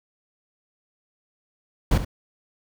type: noise with echo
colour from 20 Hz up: brown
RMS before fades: -18 dBFS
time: 1.91-1.98 s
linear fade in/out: 5 ms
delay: 69 ms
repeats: 1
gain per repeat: -11 dB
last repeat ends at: 2.049 s
effects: none